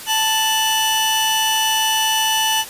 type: tone pair together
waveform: sawtooth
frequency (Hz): 880 / 2958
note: A5 / F#7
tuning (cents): 0 / -1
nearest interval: octave + major sixth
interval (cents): 2099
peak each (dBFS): -15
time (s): 0.06-2.65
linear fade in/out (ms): 50
effects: white hiss -34 dBFS RMS until 2.69 s + resampled to 32000 Hz